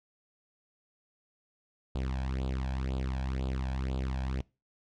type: tone with flanger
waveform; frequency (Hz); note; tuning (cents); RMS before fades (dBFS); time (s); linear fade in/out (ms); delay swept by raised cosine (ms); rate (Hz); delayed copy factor
sawtooth; 65.4; C2; 0; -33; 1.95-4.41; 0; 0.25 to 1.25; 2; +0.8
effects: noise-tail reverb RT60 0.3 s tail -24 dB re dry + low-pass 5000 Hz 12 dB/octave